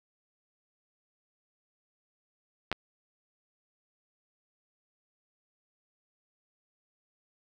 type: clicks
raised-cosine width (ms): 0.3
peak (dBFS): -13 / -17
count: 2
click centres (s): 2.716 / 2.727
effects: none